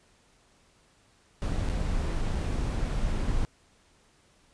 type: noise with dropouts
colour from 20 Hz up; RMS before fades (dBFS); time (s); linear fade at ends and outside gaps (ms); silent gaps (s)
brown; -28; 1.42-3.45; 0; 1.688-1.699 / 2.35-2.355
effects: pink hiss -63 dBFS RMS until 4.53 s + resampled to 22050 Hz